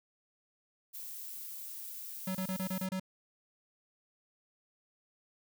violet noise, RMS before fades -44 dBFS, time 0.93-2.87 s, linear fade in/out 20 ms
square tone bursts, 187.8 Hz, F#3, 26 cents sharp, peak -34 dBFS, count 7, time 2.27-2.998 s, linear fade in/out 5 ms, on 80 ms, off 28 ms
effects none

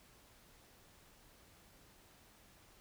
silence, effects pink hiss -64 dBFS RMS until 2.8 s

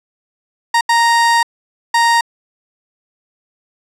30% pulse tone bursts at uneven times, 932.3 Hz, A#5, in tune, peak -7 dBFS, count 3, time 0.74-0.81 / 0.89-1.43 / 1.94-2.21 s, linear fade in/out 5 ms, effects low-pass 9000 Hz 12 dB/octave

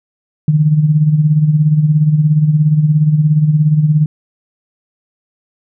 sine tone with tremolo, 152.2 Hz, D#3, 38 cents flat, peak -5 dBFS, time 0.48-4.06 s, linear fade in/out 2 ms, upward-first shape sine, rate 17 Hz, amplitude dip 60%, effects none

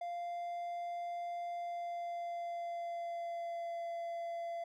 triangle tone with pitch glide, 695 to 680.7 Hz, F5 to F5, -9 to -45 cents, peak -36 dBFS, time 0.01-4.64 s, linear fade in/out 5 ms, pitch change -36 cents, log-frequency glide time 1.53-3.85 s, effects none

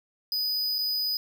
square tone with dropouts, 4978 Hz, D#8, in tune, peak -26 dBFS, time 0.32-1.17 s, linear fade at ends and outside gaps 1 ms, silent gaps 0.784-0.788 s, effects none

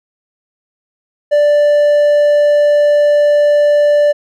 triangle tone, 587.3 Hz, D5, in tune, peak -5 dBFS, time 1.31-4.13 s, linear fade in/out 20 ms, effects none

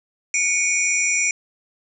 sine tone cluster, 2237 / 2415 / 5830 / 7230 Hz, C#7 / D7 / F#8 / A8, +15 / +48 / -26 / +46 cents, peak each -23 dBFS, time 0.34-1.31 s, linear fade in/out 2 ms, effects none

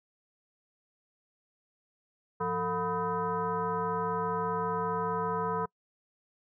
sine tone with frequency modulation, 720 Hz, F#5, 47 cents flat, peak -28 dBFS, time 2.4-5.66 s, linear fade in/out 10 ms, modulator 273 Hz, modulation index 2, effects noise-tail reverb RT60 0.1 s tail -26 dB re dry

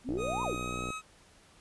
sine exponential two-way sweep, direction up then down, 227.7 to 1059 to 227.7 Hz, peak -32 dBFS, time 0.04-0.57 s, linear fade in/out 50 ms, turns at 0.43 s
click train, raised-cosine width 2 ms, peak -25 dBFS, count 51, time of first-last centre 0.09-0.904 s, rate 61.4 Hz
25% pulse tone with pitch glide, 1247 to 1274.7 Hz, D#6 to D#6, +3 to +41 cents, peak -33 dBFS, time 0.17-1.02 s, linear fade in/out 50 ms, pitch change +38 cents, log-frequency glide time 0.4-0.83 s
effects pink hiss -60 dBFS RMS until 1.6 s + resampled to 24000 Hz

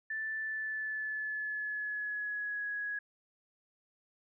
sine tone with pitch glide, 1760 to 1669.9 Hz, A6 to G#6, 0 to +9 cents, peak -34 dBFS, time 0.1-2.99 s, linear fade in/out 5 ms, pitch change -91 cents, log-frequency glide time 0.4-2.66 s, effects none

